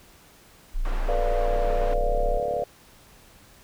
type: tone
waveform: sine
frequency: 29.14 Hz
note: A#0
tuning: in tune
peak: -22 dBFS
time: 0.74-2.39 s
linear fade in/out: 20 ms
type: band-pass noise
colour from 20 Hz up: white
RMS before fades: -38 dBFS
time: 0.85-1.94 s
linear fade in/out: 2 ms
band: 190 to 1200 Hz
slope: 12 dB/octave
type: chord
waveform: sine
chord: B half-diminished seventh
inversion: third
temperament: equal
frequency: 440 / 493.9 / 587.3 / 698.5 Hz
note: A4 / B4 / D5 / F5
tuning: 0 / 0 / 0 / 0 cents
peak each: -34 / -29 / -28 / -29 dBFS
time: 1.08-2.64 s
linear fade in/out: 5 ms
type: click train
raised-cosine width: 2 ms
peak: -26 dBFS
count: 42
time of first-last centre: 1.48-2.622 s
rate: 35.9 Hz
effects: pink hiss -53 dBFS RMS until 3.63 s